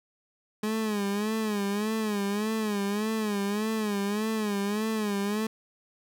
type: tone with vibrato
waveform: 30% pulse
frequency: 210 Hz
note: G#3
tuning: 19 cents sharp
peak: -24 dBFS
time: 0.63-5.47 s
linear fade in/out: 5 ms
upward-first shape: sine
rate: 1.7 Hz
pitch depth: 94 cents each way
effects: none